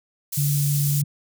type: high-pass noise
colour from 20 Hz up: pink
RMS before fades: -28 dBFS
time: 0.32-1.02 s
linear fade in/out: 10 ms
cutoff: 8500 Hz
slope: 12 dB/octave
type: tone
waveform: sine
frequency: 144.1 Hz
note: D3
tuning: 33 cents flat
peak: -19 dBFS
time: 0.37-1.04 s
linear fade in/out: 10 ms
effects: none